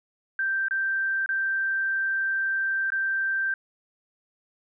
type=tone with dropouts; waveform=sine; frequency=1568 Hz; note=G6; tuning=in tune; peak=-23 dBFS; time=0.39-3.54 s; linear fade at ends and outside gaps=2 ms; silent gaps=0.684-0.709 / 1.261-1.29 / 2.903-2.92 s; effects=none